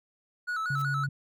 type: tone with vibrato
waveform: triangle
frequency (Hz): 1381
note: F6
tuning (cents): -20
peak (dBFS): -27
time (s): 0.47-1.07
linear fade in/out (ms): 20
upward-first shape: square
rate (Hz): 5.3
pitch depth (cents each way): 95
type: noise with exponential growth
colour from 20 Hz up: white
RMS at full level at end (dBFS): -45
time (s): 0.69-0.82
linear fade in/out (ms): 5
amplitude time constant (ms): 27
type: tone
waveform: sine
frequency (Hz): 138.59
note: C#3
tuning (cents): 0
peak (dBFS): -29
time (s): 0.7-1.09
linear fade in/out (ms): 5
effects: none